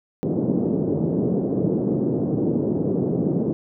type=band-pass noise; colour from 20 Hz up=pink; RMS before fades=-22 dBFS; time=0.23-3.53 s; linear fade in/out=0 ms; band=150 to 450 Hz; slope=24 dB/octave; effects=none

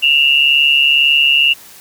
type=tone pair together; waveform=sine; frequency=2715 / 2857 Hz; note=F7 / F7; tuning=-50 / +39 cents; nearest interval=minor second; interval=89 cents; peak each=-11 dBFS; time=0.02-1.54 s; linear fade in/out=20 ms; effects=white hiss -39 dBFS RMS until 1.8 s

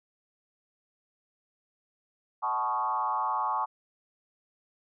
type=tone with frequency modulation; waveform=sine; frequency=987.8 Hz; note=B5; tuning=in tune; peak=-26 dBFS; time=2.42-3.66 s; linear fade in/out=20 ms; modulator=118 Hz; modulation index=1.8; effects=none

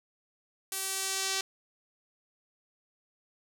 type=tone with band-pass filter sweep; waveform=sawtooth; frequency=385 Hz; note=G4; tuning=31 cents flat; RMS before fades=-33 dBFS; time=0.72-1.41 s; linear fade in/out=2 ms; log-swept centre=11000 to 5400 Hz; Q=1.1; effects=none

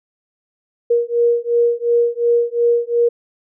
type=beating tone pair; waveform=sine; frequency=471.7 / 474.5 Hz; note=A#4 / A#4; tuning=+20 / +31 cents; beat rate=2.8 Hz; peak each=-16 dBFS; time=0.9-3.09 s; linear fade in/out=10 ms; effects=none

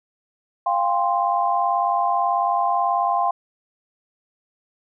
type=chord; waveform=sine; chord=F suspended second; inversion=none; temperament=equal with one note detuned; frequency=698.5 / 796.8 / 1046.5 Hz; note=F5 / G5 / C6; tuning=0 / +28 / 0 cents; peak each=-22 dBFS; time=0.66-3.31 s; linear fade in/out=5 ms; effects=none

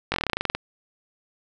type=slowing click train; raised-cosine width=0.3 ms; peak=-7 dBFS; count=14; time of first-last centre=0.12-0.55 s; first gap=20 ms; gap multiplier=1.08; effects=none

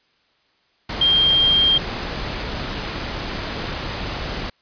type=tone in noise; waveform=sine; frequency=3196 Hz; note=G7; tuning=33 cents sharp; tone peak=-13 dBFS; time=1.01-1.78 s; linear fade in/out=5 ms; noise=pink; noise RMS=-27 dBFS; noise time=0.89-4.5 s; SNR=+11 dB; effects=white hiss -62 dBFS RMS until 4.61 s + resampled to 11025 Hz

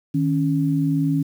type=tone pair together; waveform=sine; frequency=155.57 / 277.2 Hz; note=D#3 / C#4; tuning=0 / 0 cents; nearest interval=minor seventh; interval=1000 cents; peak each=-20 dBFS; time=0.14-1.23 s; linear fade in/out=10 ms; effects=8-bit

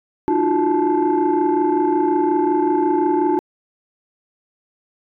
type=tone cluster; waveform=sine; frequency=302.7 / 341.5 / 367 / 871 Hz; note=D#4 / F4 / F#4 / A5; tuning=-48 / -39 / -14 / -18 cents; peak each=-19 dBFS; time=0.28-3.39 s; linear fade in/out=0 ms; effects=tanh soft clip ceiling -9 dBFS

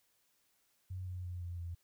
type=tone with pitch steps; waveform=sine; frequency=92.5 / 90.75 / 89.04 / 87.36 / 85.71 Hz; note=F#2 / F#2 / F2 / F2 / F2; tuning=0 / -33 / +34 / +1 / -32 cents; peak=-39 dBFS; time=0.9-1.75 s; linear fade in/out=10 ms; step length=170 ms; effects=white hiss -75 dBFS RMS until 1.83 s

